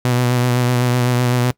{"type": "tone with vibrato", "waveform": "sawtooth", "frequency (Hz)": 123.47, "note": "B2", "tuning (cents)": 0, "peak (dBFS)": -10, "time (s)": [0.05, 1.51], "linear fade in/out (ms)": 0, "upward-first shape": "sine", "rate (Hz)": 7.9, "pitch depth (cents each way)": 28, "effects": ["noise-tail reverb RT60 0.1 s tail -21 dB re dry"]}